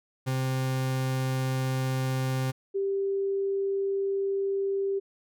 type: tone pair in turn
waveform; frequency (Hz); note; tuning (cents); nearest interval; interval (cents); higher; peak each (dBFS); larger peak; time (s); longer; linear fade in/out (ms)
40% pulse / sine; 130.81 / 393; C3 / G4; 0 / +4; octave + perfect fifth; 1904; second; -25; neither; 0.26-2.52 / 2.74-5; neither; 20
effects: none